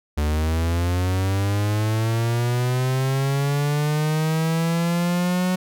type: linear sweep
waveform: 45% pulse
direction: up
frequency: 73.2 to 184.3 Hz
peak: -19 dBFS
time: 0.17-5.56 s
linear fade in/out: 10 ms
effects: none